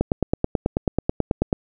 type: click train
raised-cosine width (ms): 2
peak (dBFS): -5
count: 15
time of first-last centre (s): 0.01-1.528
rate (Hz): 9.22
effects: none